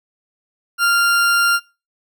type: tone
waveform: 40% pulse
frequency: 1394 Hz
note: F6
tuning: 4 cents flat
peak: -12 dBFS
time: 0.78-1.6 s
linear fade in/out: 50 ms
effects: noise-tail reverb RT60 0.3 s tail -22 dB re dry